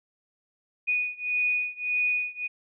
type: beating tone pair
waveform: sine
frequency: 2472 / 2473.7 Hz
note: D#7 / D#7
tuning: -12 / -11 cents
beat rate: 1.7 Hz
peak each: -27 / -28 dBFS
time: 0.87-2.48 s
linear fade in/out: 20 ms
effects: none